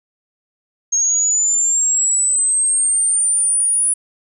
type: linear sweep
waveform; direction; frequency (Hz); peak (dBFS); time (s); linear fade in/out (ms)
sine; up; 6480 to 9850; -13; 0.92-3.94; 10
effects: none